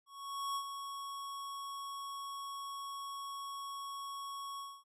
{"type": "tone with ADSR envelope", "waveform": "square", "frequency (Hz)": 1108.7, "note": "C#6", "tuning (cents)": 0, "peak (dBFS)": -35, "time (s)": [0.06, 4.84], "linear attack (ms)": 500, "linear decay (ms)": 69, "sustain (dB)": -7, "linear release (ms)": 250, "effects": ["resampled to 32000 Hz"]}